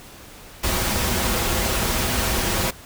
pink noise with comb filter, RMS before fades -22 dBFS, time 0.63-2.71 s, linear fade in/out 10 ms, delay 6.8 ms, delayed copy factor -0.55, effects pink hiss -43 dBFS RMS until 2.85 s

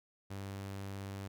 sawtooth tone, 98.2 Hz, G2, 4 cents sharp, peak -37 dBFS, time 0.3-1.28 s, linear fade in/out 10 ms, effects none

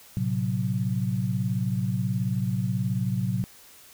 sine chord, F# diminished, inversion first, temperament equal with one note detuned, 112.25 / 130.81 / 185 Hz, A2 / C3 / F#3, +35 / 0 / 0 cents, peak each -28 dBFS, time 0.17-3.44 s, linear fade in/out 0 ms, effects white hiss -51 dBFS RMS until 3.93 s

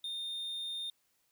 triangle tone, 3643 Hz, A#7, 41 cents flat, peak -35 dBFS, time 0.04-0.9 s, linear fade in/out 2 ms, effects white hiss -75 dBFS RMS until 1.31 s

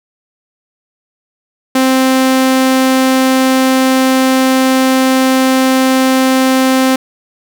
sawtooth tone, 261.6 Hz, C4, in tune, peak -4 dBFS, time 1.75-6.96 s, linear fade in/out 5 ms, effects none

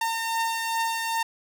sawtooth beating tone pair, 910 / 912.5 Hz, A#5 / A#5, -42 / -37 cents, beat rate 2.5 Hz, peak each -22 / -29 dBFS, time 0.01-1.23 s, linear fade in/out 5 ms, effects none

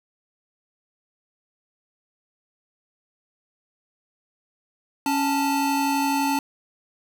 square tone pair together, 277.2 / 883.4 Hz, C#4 / A5, 0 / +7 cents, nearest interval octave + minor sixth, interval 2007 cents, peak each -24 dBFS, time 5.06-6.39 s, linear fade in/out 2 ms, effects none

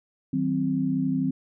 sine chord, C diminished, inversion first, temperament just, 156.98 / 188.37 / 261.6 Hz, Eb3 / Gb3 / C4, +16 / +31 / 0 cents, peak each -29 / -29 / -24 dBFS, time 0.33-1.31 s, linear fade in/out 5 ms, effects none

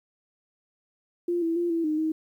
sine tone with pitch steps, 348 / 330.5 / 346.1 / 332.2 / 307.6 / 315.7 Hz, F4 / E4 / F4 / E4 / D#4 / D#4, -6 / +5 / -16 / +13 / -20 / +25 cents, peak -23 dBFS, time 1.28-2.12 s, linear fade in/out 5 ms, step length 140 ms, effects 10-bit

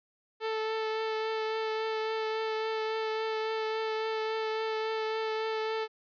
sawtooth tone with vibrato, 440 Hz, A4, in tune, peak -26 dBFS, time 0.4-5.88 s, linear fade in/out 50 ms, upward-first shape triangle, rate 3.6 Hz, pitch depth 15 cents each way, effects resampled to 11025 Hz

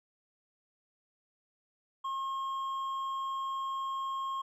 sine tone with hard clipping, 1076 Hz, C6, 48 cents sharp, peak -34 dBFS, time 2.04-4.42 s, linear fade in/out 10 ms, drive 4 dB, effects none

